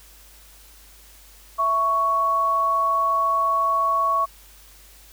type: tone pair together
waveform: sine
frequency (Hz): 661.4 / 1113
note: E5 / C#6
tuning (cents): +6 / +7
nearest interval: major sixth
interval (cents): 901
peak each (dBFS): -28 / -18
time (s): 1.58-4.26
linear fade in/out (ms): 20
effects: added 50 Hz sine -50 dBFS peak until 5.12 s + white hiss -50 dBFS RMS until 5.12 s